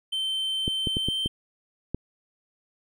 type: tone with pitch glide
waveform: triangle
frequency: 3100 to 3120 Hz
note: G7 to G7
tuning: -20 to -9 cents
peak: -24 dBFS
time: 0.12-1.28 s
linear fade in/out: 10 ms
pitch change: +11 cents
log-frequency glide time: 0.99-1.12 s
type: clicks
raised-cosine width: 3 ms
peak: -15 dBFS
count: 6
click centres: 0.679 / 0.872 / 0.969 / 1.086 / 1.26 / 1.946 s
effects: none